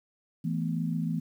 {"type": "chord", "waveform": "sine", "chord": "E suspended fourth", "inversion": "none", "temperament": "equal", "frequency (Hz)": [164.81, 220, 246.9], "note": ["E3", "A3", "B3"], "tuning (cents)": [0, 0, 0], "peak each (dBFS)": [-29, -34, -34], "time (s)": [0.44, 1.2], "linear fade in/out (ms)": 10, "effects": ["10-bit"]}